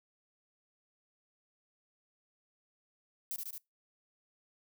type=noise with echo; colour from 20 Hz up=violet; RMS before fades=-38 dBFS; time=3.31-3.36 s; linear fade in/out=0 ms; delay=73 ms; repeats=3; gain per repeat=-2 dB; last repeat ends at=3.579 s; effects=noise-tail reverb RT60 0.2 s tail -24 dB re dry

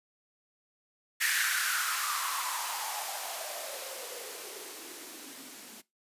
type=noise with band-pass filter sweep; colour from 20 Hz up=violet; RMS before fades=-35 dBFS; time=1.2-5.82 s; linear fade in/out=20 ms; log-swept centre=1800 to 220 Hz; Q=5.4; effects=noise-tail reverb RT60 0.2 s tail -20 dB re dry + resampled to 32000 Hz

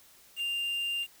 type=tone with quantisation; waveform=triangle; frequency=2794 Hz; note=F7; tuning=in tune; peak=-28 dBFS; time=0.36-1.07 s; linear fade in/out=50 ms; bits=8; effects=white hiss -58 dBFS RMS until 1.2 s

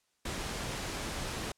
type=noise; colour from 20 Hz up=pink; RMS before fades=-37 dBFS; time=0.25-1.52 s; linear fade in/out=5 ms; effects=white hiss -75 dBFS RMS until 1.57 s + low-pass 9000 Hz 12 dB/octave

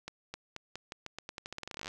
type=accelerating click train; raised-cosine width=0.2 ms; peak=-23 dBFS; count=24; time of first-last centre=0.08-1.879 s; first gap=260 ms; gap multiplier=0.86; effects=none

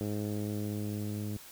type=tone with low-pass filter sweep; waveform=10% pulse; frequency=104.4 Hz; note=G#2; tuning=10 cents sharp; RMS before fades=-35 dBFS; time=0.01-1.37 s; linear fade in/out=0 ms; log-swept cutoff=440 to 220 Hz; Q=0.75; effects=white hiss -51 dBFS RMS until 1.51 s

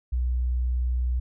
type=tone; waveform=sine; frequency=61.74 Hz; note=B1; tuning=in tune; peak=-22 dBFS; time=0.12-1.2 s; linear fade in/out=10 ms; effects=none

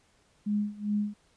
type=tone with tremolo; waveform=sine; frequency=207.7 Hz; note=G#3; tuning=in tune; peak=-24 dBFS; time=0.46-1.14 s; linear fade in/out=10 ms; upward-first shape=sine; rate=2.5 Hz; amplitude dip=90%; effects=pink hiss -66 dBFS RMS until 1.36 s + resampled to 22050 Hz

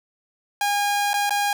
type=tone with dropouts; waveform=sawtooth; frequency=815 Hz; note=G#5; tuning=33 cents flat; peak=-16 dBFS; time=0.61-1.53 s; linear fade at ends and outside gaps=2 ms; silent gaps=1.133-1.14 / 1.295-1.306 s; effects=none

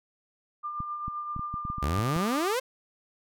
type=tone with tremolo; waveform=sine; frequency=1197 Hz; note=D6; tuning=33 cents sharp; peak=-30 dBFS; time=0.63-2.55 s; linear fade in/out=20 ms; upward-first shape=triangle; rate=7.7 Hz; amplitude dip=45%
type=clicks; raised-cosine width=5 ms; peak=-24 dBFS; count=10; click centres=0.804 / 1.081 / 1.364 / 1.394 / 1.541 / 1.652 / 1.701 / 1.783 / 1.991 / 2.164 s
type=exponential sweep; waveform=sawtooth; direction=up; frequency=65.41 to 540 Hz; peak=-22 dBFS; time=1.82-2.6 s; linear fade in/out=10 ms
effects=none

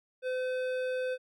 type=tone with hard clipping; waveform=sine; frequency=510 Hz; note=C5; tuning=44 cents flat; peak=-32 dBFS; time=0.22-1.18 s; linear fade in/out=50 ms; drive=12 dB; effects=none

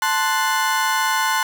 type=chord; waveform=35% pulse; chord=F# diminished; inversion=first; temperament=equal; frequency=880 / 1046.5 / 1480 Hz; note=A5 / C6 / F#6; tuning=0 / 0 / 0 cents; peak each=-20 / -20 / -21 dBFS; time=0.02-1.43 s; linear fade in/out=2 ms; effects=none

